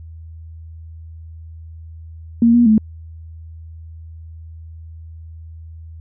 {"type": "tone with pitch steps", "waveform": "sine", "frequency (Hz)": [232.8, 239.1, 217.2], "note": ["A#3", "A#3", "A3"], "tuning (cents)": [-2, 44, -22], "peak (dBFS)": -8, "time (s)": [2.42, 2.78], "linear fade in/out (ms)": 2, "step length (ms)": 120, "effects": ["added 81 Hz sine -33 dBFS peak until 6 s"]}